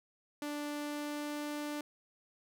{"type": "tone with pitch glide", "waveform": "sawtooth", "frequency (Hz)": [293.7, 295.4], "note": ["D4", "D4"], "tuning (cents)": [0, 10], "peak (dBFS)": -33, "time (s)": [0.42, 1.81], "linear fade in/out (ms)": 2, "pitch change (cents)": 10, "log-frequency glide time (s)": [0.71, 1.48], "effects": []}